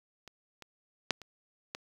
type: clicks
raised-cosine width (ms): 0.2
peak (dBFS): -29 / -29 / -9 / -29 / -20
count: 5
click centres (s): 0.277 / 0.623 / 1.107 / 1.217 / 1.749
effects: high-pass 100 Hz 12 dB/octave + 8-bit